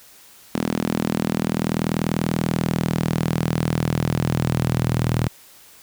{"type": "tone with high-pass filter sweep", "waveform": "sawtooth", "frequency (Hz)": 40.3, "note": "E1", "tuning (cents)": -38, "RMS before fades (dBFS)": -22, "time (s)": [0.54, 5.28], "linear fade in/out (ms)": 10, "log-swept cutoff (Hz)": [220, 120], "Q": 2.5, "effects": ["white hiss -48 dBFS RMS until 5.82 s"]}